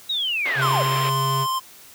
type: linear sweep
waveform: sine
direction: down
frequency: 3884 to 490 Hz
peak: -21 dBFS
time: 0.09-0.83 s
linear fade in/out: 10 ms
type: band-pass noise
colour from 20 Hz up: white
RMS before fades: -30 dBFS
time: 0.45-1.1 s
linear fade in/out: 10 ms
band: 290 to 3100 Hz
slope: 24 dB/octave
type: tone with pitch glide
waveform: square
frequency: 134.8 to 135.66 Hz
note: C#3 to C#3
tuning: -48 to -37 cents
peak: -24 dBFS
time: 0.55-1.47 s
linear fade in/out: 50 ms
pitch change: +11 cents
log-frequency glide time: 0.96-1.04 s
type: tone with vibrato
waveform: square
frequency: 1046.5 Hz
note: C6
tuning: in tune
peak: -22 dBFS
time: 0.61-1.6 s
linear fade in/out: 20 ms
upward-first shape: triangle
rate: 13 Hz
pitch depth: 10 cents each way
effects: white hiss -46 dBFS RMS until 1.94 s